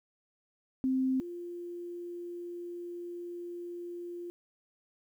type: tone pair in turn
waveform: sine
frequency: 261.3 / 348.8 Hz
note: C4 / F4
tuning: -2 / -2 cents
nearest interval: perfect fourth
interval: 500 cents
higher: second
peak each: -26 / -38 dBFS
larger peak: first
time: 0.84-1.2 / 1.2-4.3 s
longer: second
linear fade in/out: 0 ms
effects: 11-bit